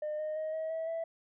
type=tone with pitch steps; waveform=sine; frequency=606 / 616.2 / 626.6 / 637.2 / 648 / 658.9 Hz; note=D#5 / D#5 / D#5 / D#5 / E5 / E5; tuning=-46 / -17 / +12 / +41 / -30 / -1 cents; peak=-31 dBFS; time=0.02-1.04 s; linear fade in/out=5 ms; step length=170 ms; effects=tanh soft clip ceiling -31 dBFS